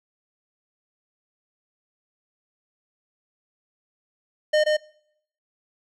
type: tone with echo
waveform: square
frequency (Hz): 610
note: D#5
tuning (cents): -34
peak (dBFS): -17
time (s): 4.53-4.64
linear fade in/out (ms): 10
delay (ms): 130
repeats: 1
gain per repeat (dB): -2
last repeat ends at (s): 4.77
effects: noise-tail reverb RT60 0.7 s tail -23 dB re dry + low-pass 5000 Hz 12 dB/octave